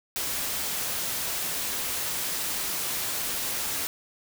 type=noise; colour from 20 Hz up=white; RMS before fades=-30 dBFS; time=0.16-3.87 s; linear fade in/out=0 ms; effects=none